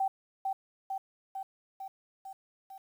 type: tone with echo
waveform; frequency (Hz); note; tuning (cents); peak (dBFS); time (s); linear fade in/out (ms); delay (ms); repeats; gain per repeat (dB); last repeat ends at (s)
sine; 774; G5; -22; -26; 0-0.08; 5; 450; 6; -3; 2.78
effects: 10-bit